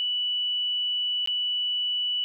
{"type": "tone with dropouts", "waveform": "sine", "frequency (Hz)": 2960, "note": "F#7", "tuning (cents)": 0, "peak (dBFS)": -24, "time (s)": [0, 2.24], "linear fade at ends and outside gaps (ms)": 0, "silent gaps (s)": [1.26, 1.274], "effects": []}